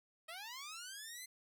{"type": "linear sweep", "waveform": "10% pulse", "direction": "up", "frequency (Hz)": [622.3, 2079], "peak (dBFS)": -38, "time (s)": [0.28, 1.26], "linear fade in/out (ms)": 10, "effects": []}